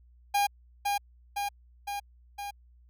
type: tone with echo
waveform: 45% pulse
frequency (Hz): 810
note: G#5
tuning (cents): -43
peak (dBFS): -23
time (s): 0.34-0.47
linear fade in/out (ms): 10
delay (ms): 510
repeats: 4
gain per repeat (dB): -3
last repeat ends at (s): 2.51
effects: added 60 Hz sine -55 dBFS peak until 2.89 s